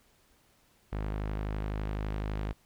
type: tone with low-pass filter sweep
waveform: sawtooth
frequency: 51.91 Hz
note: G#1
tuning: in tune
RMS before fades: -34 dBFS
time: 0.92-2.53 s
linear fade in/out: 10 ms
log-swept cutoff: 2100 to 3300 Hz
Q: 0.71
effects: pink hiss -66 dBFS RMS until 2.65 s